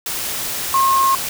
sine tone in noise, 1074 Hz, C6, 45 cents sharp, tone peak -12 dBFS, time 0.74-1.15 s, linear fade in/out 2 ms, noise white, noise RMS -24 dBFS, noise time 0.06-1.29 s, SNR +9 dB, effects none

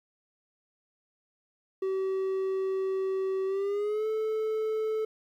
triangle tone with pitch glide, 382.2 to 436.5 Hz, G4 to A4, -44 to -14 cents, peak -25 dBFS, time 1.82-5.05 s, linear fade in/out 5 ms, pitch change +230 cents, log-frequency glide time 3.46-4.07 s, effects 11-bit

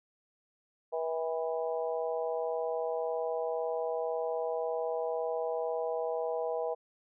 harmonic tone with a mistuned harmonic, 161.9 Hz, E3, 31 cents flat, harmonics 3 / 4 / 5 / 6, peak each -33 / -35 / -39 / -44 dBFS, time 0.92-6.75 s, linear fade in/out 20 ms, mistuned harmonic 6, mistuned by +31 cents, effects none

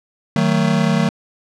square chord, D# diminished, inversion none, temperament just, 155.56 / 186.68 / 224 Hz, D#3 / F#3 / A3, 0 / +16 / +31 cents, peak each -19 dBFS, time 0.36-1.09 s, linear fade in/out 2 ms, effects low-pass 6000 Hz 12 dB/octave

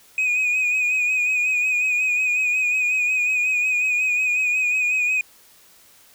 sine tone with vibrato, 2489 Hz, D#7, in tune, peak -15 dBFS, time 0.18-5.21 s, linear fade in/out 2 ms, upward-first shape sine, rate 5.5 Hz, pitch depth 40 cents each way, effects tanh soft clip ceiling -17 dBFS + white hiss -52 dBFS RMS until 6.14 s

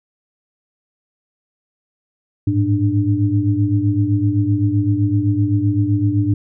sine tone cluster, 102 / 109.8 / 296.4 Hz, G#2 / A2 / D4, -31 / -3 / +16 cents, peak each -18 dBFS, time 2.47-6.34 s, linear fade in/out 5 ms, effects none

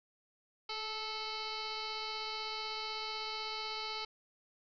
sine tone with frequency modulation, 2626 Hz, E7, 7 cents flat, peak -37 dBFS, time 0.69-4.05 s, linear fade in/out 5 ms, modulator 439 Hz, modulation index 5, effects none

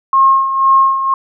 sine tone with tremolo, 1076 Hz, C6, 48 cents sharp, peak -5 dBFS, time 0.13-1.14 s, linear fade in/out 2 ms, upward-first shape sine, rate 2 Hz, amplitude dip 65%, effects none

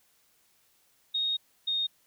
sine tone pair in turn, 3729 / 3701 Hz, A#7 / A#7, 0 / -13 cents, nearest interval unison, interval 13 cents, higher first, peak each -26 dBFS, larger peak neither, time 1.14-1.37 / 1.67-1.87 s, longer first, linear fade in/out 10 ms, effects white hiss -67 dBFS RMS until 2.06 s

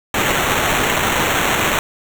blue noise with sample-and-hold, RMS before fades -17 dBFS, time 0.14-1.79 s, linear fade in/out 2 ms, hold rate 4900 Hz, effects none

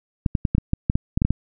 clicks, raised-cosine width 5 ms, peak -6 dBFS, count 12, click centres 0.262 / 0.352 / 0.452 / 0.55 / 0.582 / 0.734 / 0.899 / 0.955 / 1.175 / 1.219 / 1.25 / 1.306 s, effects none

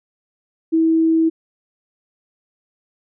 sine tone, 324.3 Hz, E4, 28 cents flat, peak -12 dBFS, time 0.72-1.3 s, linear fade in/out 20 ms, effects none

